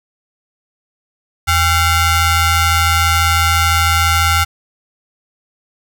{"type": "ring-modulated tone", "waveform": "sawtooth", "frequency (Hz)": 721, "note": "F#5", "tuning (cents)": -45, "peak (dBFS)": -4, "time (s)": [1.47, 4.45], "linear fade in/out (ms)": 20, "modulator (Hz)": 638, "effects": []}